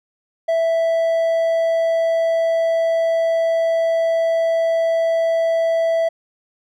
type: tone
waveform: triangle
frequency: 659.3 Hz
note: E5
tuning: in tune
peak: -13 dBFS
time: 0.48-6.09 s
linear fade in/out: 10 ms
effects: none